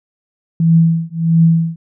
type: tone with tremolo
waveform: sine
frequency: 164.81 Hz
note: E3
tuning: in tune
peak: -5 dBFS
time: 0.6-1.76 s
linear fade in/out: 2 ms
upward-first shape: triangle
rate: 1.5 Hz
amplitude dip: 100%
effects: none